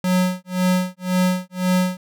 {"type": "tone with tremolo", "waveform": "square", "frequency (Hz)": 183, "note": "F#3", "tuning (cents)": -19, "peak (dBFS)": -15, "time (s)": [0.04, 1.97], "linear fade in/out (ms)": 2, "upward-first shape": "sine", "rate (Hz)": 1.9, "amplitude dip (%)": 100, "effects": []}